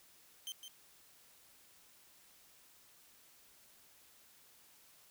sawtooth tone with echo, 3120 Hz, G7, 9 cents flat, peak -38 dBFS, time 0.47-0.52 s, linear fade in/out 0 ms, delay 160 ms, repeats 1, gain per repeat -7 dB, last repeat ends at 0.68 s, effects white hiss -64 dBFS RMS until 5.1 s

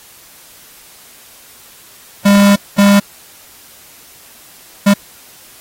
square tone bursts at uneven times, 201.2 Hz, G3, 45 cents sharp, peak -6 dBFS, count 3, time 2.25-2.56 / 2.78-3 / 4.86-4.94 s, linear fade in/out 10 ms, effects white hiss -41 dBFS RMS until 5.6 s + AAC 48 kbps

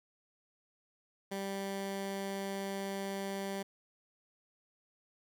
15% pulse tone, 196 Hz, G3, in tune, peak -30 dBFS, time 1.31-3.63 s, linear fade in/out 10 ms, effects none

